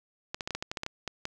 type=clicks; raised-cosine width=0.2 ms; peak=-16 dBFS; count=12; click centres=0.345 / 0.408 / 0.475 / 0.507 / 0.55 / 0.625 / 0.715 / 0.772 / 0.834 / 0.864 / 1.077 / 1.254 s; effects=none